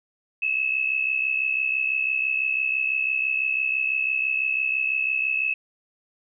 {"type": "tone pair together", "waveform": "sine", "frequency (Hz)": [2577, 2643], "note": ["E7", "E7"], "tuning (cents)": [-40, 4], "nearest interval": "unison", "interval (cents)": 44, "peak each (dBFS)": [-23, -26], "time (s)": [0.42, 5.54], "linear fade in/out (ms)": 5, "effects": []}